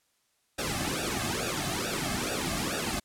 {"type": "noise with flanger", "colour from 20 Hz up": "pink", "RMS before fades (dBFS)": -31, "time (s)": [0.58, 3], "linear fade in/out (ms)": 10, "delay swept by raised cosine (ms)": [0.95, 2.15], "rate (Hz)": 2.3, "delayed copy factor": -1, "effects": ["white hiss -72 dBFS RMS until 3.04 s", "low-pass 11000 Hz 12 dB/octave"]}